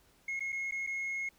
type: tone with dropouts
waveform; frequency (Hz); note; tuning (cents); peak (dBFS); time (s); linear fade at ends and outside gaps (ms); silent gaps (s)
sine; 2164; C#7; -42; -31; 0.28-1.29; 5; 0.395-0.405 / 0.522-0.526 / 0.711-0.721 / 0.866-0.872
effects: tanh soft clip ceiling -32 dBFS + pink hiss -66 dBFS RMS until 1.38 s

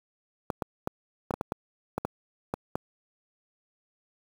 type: clicks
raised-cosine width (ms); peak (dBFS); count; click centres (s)
1; -14; 11; 0.502 / 0.622 / 0.874 / 1.308 / 1.339 / 1.411 / 1.521 / 1.98 / 2.05 / 2.539 / 2.755
effects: high-pass 80 Hz 12 dB/octave + 7-bit

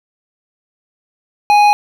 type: tone with hard clipping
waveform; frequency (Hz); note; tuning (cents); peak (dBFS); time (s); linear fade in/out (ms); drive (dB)
triangle; 829; G#5; -3; -8; 1.5-1.73; 0; 13
effects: none

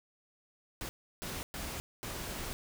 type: noise bursts at uneven times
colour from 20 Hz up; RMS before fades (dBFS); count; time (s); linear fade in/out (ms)
pink; -40; 4; 0.81-0.89 / 1.22-1.43 / 1.54-1.8 / 2.03-2.53; 0
effects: none

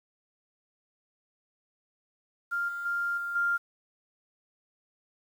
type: tone with level steps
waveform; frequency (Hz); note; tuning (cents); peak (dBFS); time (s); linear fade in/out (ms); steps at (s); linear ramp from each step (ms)
sine; 1396.9; F6; 0; -27 / -33 / -27 / -31 / -24; 2.51-3.58; 20; 2.68 / 2.85 / 3.17 / 3.35; 10
effects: 9-bit

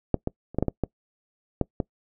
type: clicks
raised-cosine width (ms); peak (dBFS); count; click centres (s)
2; -6 / -12 / -27 / -9 / -9 / -10 / -10 / -8 / -11; 9; 0.143 / 0.274 / 0.546 / 0.586 / 0.626 / 0.683 / 0.837 / 1.613 / 1.802
effects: noise-tail reverb RT60 0.1 s tail -24 dB re dry

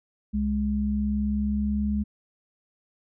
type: tone pair together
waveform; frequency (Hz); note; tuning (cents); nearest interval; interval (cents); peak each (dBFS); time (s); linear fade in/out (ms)
sine; 69.31 / 207.7; C#2 / G#3; 0 / 0; octave + perfect fifth; 1900; -28 / -24; 0.33-2.04; 20
effects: none

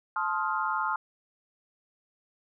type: chord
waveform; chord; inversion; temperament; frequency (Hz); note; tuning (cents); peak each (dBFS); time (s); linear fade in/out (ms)
sine; F dominant seventh; first; just; 873.1 / 1047.7 / 1257.2 / 1396.9; A5 / C6 / Eb6 / F6; -14 / +2 / +18 / 0; -32; 0.16-0.96; 2
effects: none

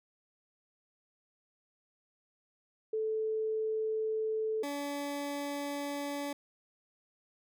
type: tone pair in turn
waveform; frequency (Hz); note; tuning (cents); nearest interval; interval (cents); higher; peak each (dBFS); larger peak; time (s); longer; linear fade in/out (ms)
sine / 20% pulse; 437.6 / 285.8; A4 / D4; -9 / -47; perfect fifth; 738; first; -30 / -30; neither; 2.93-4.63 / 4.63-6.33; neither; 5
effects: none

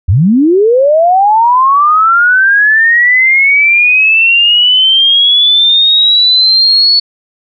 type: linear sweep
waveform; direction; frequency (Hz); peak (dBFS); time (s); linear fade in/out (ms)
sine; up; 74.7 to 4435; -4; 0.08-7; 10
effects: none

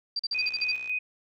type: tone bursts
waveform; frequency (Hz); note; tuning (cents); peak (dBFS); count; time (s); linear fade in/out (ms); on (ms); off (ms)
sine; 4699; D8; 0; -26; 8; 0.16-0.719; 5; 34; 41
type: click train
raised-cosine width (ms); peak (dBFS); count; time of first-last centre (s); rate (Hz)
0.2; -31; 35; 0.33-0.876; 62.3
type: tone with tremolo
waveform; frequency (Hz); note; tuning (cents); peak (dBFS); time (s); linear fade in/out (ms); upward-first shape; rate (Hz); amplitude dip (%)
sine; 2500; D#7; +8; -26; 0.34-0.99; 10; square; 3.6; 55
effects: none

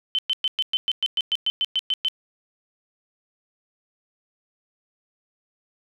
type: tone bursts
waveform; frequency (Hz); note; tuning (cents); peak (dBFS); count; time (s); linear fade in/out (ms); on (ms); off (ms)
sine; 3065; G7; -40; -19; 14; 0.15-2.084; 0; 36; 110
effects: none

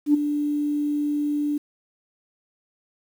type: tone with ADSR envelope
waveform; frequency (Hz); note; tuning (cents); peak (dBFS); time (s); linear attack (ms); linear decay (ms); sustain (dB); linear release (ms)
sine; 293.7; D4; 0; -11; 0.06-1.58; 81; 12; -10; 8
effects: tanh soft clip ceiling -7 dBFS + 8-bit

